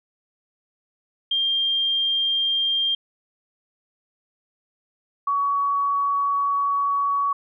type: tone pair in turn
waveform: sine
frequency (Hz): 3195 / 1126.3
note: G7 / C#6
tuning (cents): +32 / +27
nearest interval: octave + tritone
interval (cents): 1805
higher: first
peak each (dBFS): -19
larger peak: neither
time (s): 1.31-2.95 / 5.27-7.33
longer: second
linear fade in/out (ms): 5
effects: none

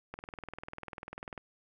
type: click train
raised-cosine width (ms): 0.5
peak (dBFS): -26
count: 26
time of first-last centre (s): 0.14-1.378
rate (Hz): 20.2
effects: none

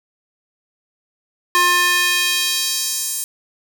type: tone with high-pass filter sweep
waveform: square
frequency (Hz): 354.9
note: F4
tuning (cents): +28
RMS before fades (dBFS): -18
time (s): 1.55-3.24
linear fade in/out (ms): 0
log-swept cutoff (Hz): 1100 to 8600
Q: 1.3
effects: none

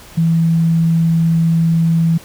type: tone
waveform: sine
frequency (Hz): 164.81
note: E3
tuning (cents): 0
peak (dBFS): -10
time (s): 0.17-2.18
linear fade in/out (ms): 10
effects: pink hiss -39 dBFS RMS until 2.24 s

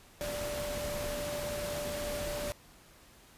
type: tone in noise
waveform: sine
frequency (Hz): 587.3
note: D5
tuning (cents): 0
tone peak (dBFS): -36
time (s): 0.21-2.52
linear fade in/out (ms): 0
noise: pink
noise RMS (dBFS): -39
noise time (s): 0.21-2.52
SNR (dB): 0
effects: pink hiss -58 dBFS RMS until 3.37 s + resampled to 32000 Hz

